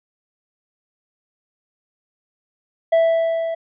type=tone with level ramp; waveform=triangle; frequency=659.3 Hz; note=E5; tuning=in tune; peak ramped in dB=-9 to -20 dBFS; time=2.92-3.55 s; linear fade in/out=10 ms; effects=resampled to 8000 Hz